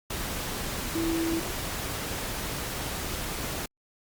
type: tone in noise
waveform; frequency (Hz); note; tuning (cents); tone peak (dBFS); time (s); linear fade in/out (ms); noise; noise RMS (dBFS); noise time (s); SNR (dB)
sine; 329.6; E4; 0; -26; 0.95-1.4; 5; pink; -33; 0.1-3.66; +4
effects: Opus 48 kbps